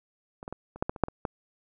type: clicks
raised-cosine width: 1 ms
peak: -27 / -23 / -22 / -29 / -12 / -14 / -26 / -6 / -23 / -15 dBFS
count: 10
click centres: 0.429 / 0.479 / 0.526 / 0.76 / 0.825 / 0.895 / 0.962 / 1.037 / 1.084 / 1.252 s
effects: none